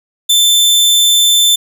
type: tone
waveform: sawtooth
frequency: 3540 Hz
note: A7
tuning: 10 cents sharp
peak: -4 dBFS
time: 0.29-1.56 s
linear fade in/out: 10 ms
effects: none